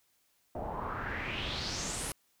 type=noise with low-pass filter sweep; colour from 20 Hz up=pink; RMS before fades=-37 dBFS; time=0.55-2.12 s; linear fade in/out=2 ms; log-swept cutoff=630 to 11000 Hz; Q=4.4; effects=white hiss -72 dBFS RMS until 2.4 s